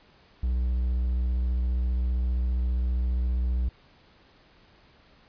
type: tone with vibrato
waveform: triangle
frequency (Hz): 61.74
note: B1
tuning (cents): 0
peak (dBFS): -21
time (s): 0.43-3.69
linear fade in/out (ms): 5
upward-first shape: square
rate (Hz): 15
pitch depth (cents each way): 22
effects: pink hiss -58 dBFS RMS until 5.28 s + resampled to 11025 Hz